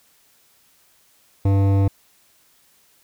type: tone with hard clipping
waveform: sine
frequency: 98.3 Hz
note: G2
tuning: 5 cents sharp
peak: -16 dBFS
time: 1.45-1.88 s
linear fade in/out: 5 ms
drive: 14 dB
effects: white hiss -58 dBFS RMS until 3.03 s